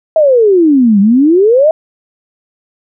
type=exponential two-way sweep; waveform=sine; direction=down then up; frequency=654 to 192.9 to 654 Hz; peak=-4 dBFS; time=0.16-1.71 s; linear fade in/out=2 ms; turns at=1 s; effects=none